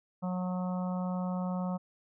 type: harmonic tone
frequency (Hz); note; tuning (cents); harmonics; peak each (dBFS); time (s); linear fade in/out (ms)
182.2; F#3; -26; 1 / 3 / 4 / 5 / 6 / 7; -31 / -41 / -43 / -45 / -47 / -48; 0.22-1.78; 20
effects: none